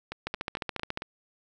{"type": "two click trains", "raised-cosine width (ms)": 0.3, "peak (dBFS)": [-19, -15], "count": [5, 11], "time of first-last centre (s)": [[0.12, 1.021], [0.27, 0.974]], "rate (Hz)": [4.44, 14.2], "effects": []}